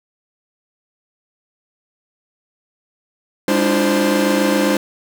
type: tone cluster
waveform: 45% pulse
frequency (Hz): 202.1 / 293.1 / 320.9 / 347.6 / 524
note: G#3 / D4 / E4 / F4 / C5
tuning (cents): -47 / -3 / -46 / -8 / +2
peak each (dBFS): -20 / -19 / -23 / -23 / -19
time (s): 3.48-4.77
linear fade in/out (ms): 2
effects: none